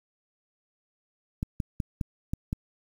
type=clicks; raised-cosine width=5 ms; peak=-16 dBFS; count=6; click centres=1.429 / 1.602 / 1.802 / 2.012 / 2.335 / 2.529 s; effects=8-bit